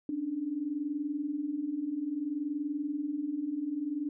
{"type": "tone pair together", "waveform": "sine", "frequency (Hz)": [276.5, 297.1], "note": ["C#4", "D4"], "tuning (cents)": [-4, 20], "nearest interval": "minor second", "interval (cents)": 124, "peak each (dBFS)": [-37, -32], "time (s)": [0.09, 4.09], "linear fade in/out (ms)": 2, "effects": []}